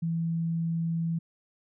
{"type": "tone", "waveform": "sine", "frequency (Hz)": 165.7, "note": "E3", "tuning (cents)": 9, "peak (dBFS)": -26, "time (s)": [0.02, 1.19], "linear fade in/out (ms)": 10, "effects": []}